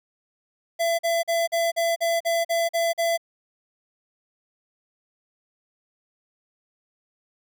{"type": "tone bursts", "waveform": "square", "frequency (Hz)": 672, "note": "E5", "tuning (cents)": 33, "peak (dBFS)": -21, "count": 10, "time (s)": [0.79, 3.177], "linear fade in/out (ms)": 20, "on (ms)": 200, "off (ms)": 43, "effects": []}